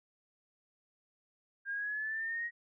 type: linear sweep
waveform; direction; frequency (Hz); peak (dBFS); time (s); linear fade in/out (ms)
sine; up; 1600 to 1895; -34; 1.65-2.51; 50
effects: none